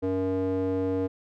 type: tone with band-pass filter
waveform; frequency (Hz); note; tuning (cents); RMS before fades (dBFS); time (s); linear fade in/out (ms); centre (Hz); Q
square; 94; F#2; +28; -27; 0.02-1.08; 20; 390; 8.3
effects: none